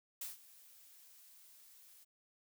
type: noise with ADSR envelope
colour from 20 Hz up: blue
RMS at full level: -42 dBFS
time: 0.21-2.05 s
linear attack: 5 ms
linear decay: 150 ms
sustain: -19 dB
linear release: 21 ms
effects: none